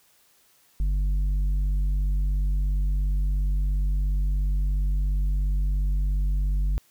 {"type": "tone with tanh clipping", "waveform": "sine", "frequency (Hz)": 48.54, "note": "G1", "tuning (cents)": -16, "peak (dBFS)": -22, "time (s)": [0.8, 6.78], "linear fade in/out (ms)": 0, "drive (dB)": 6, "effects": ["white hiss -61 dBFS RMS until 6.9 s"]}